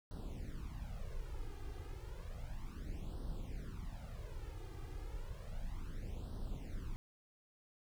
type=noise with flanger; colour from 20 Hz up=brown; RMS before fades=-44 dBFS; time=0.11-6.96 s; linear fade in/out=0 ms; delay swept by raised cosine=0.21 to 2.51 ms; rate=0.32 Hz; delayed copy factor=+1; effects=none